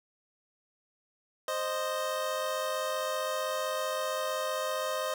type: tone pair together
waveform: 25% pulse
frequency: 523.3 / 618.8 Hz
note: C5 / D#5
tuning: 0 / -10 cents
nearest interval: minor third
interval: 290 cents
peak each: -30 / -29 dBFS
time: 1.48-5.14 s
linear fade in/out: 2 ms
effects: none